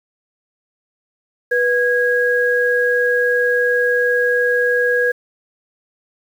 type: tone pair together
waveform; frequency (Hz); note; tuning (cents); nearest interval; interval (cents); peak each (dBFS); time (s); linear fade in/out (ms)
sine; 489.8 / 1646.2; B4 / G#6; -14 / -16; octave + major sixth; 2098; -16; 1.51-5.12; 10
effects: 7-bit